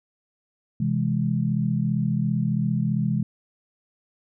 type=chord; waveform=sine; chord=C augmented; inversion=none; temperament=equal with one note detuned; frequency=129.83 / 164.81 / 207.7 Hz; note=C3 / E3 / G#3; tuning=-13 / 0 / 0 cents; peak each=-25 dBFS; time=0.8-3.23 s; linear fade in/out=5 ms; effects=none